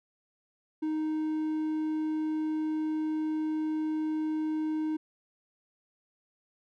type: tone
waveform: triangle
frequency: 311.1 Hz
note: D#4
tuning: in tune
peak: -26 dBFS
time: 0.82-4.97 s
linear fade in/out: 10 ms
effects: none